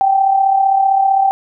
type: tone with amplitude modulation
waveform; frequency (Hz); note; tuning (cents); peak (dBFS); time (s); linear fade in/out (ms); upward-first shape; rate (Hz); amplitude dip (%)
sine; 779; G5; -11; -7; 0.01-1.31; 0; sine; 35.5; 55
effects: none